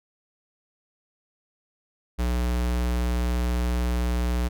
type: tone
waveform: square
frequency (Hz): 60.5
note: B1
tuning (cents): -35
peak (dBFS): -23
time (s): 2.18-4.49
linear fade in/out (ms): 20
effects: none